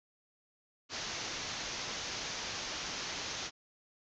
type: low-pass noise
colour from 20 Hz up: white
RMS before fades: -40 dBFS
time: 0.89-3.51 s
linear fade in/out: 50 ms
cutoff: 6600 Hz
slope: 96 dB/octave
effects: none